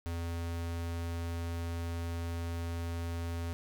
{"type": "tone", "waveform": "square", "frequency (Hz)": 84.5, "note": "E2", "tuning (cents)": 43, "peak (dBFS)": -35, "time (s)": [0.06, 3.53], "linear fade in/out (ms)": 0, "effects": []}